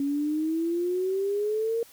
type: exponential sweep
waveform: sine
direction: up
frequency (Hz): 277.2 to 466.2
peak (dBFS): -24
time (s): 0-1.83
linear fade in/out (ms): 2
effects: white hiss -53 dBFS RMS until 1.92 s